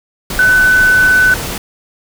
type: tone in noise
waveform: sine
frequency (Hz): 1504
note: F#6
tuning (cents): +28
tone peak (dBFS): -6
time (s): 0.39-1.34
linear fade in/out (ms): 2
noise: pink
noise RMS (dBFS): -21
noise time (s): 0.3-1.58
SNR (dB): +12
effects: none